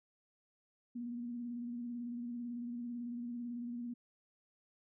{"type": "tone with vibrato", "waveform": "sine", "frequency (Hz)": 239.6, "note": "A#3", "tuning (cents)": 48, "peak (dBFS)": -39, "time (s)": [0.95, 3.94], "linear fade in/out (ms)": 10, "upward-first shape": "square", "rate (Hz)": 18, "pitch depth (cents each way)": 28, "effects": []}